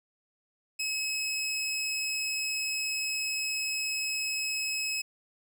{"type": "tone", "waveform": "20% pulse", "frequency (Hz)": 2569, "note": "E7", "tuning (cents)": -45, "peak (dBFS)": -25, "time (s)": [0.79, 5.02], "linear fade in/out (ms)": 10, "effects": []}